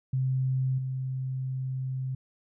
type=tone with level steps; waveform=sine; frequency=130.81 Hz; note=C3; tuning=in tune; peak=-24 / -29 dBFS; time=0.13-2.15 s; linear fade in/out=5 ms; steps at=0.78 s; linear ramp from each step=5 ms; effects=none